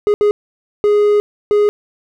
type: tone bursts at uneven times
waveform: triangle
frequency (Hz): 415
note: G#4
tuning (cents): -1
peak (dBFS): -7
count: 4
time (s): 0.07-0.14 / 0.21-0.31 / 0.84-1.2 / 1.51-1.69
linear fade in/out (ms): 0
effects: none